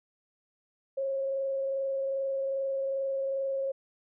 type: tone with frequency modulation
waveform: sine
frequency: 542 Hz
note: C#5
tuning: 39 cents flat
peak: -28 dBFS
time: 0.97-3.72 s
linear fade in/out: 10 ms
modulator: 22.5 Hz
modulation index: 0.26
effects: none